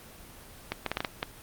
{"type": "clicks", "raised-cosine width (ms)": 0.3, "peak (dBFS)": -12, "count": 7, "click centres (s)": [0.72, 0.863, 0.916, 0.971, 1.005, 1.048, 1.229], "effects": ["pink hiss -49 dBFS RMS until 1.42 s", "Opus 24 kbps"]}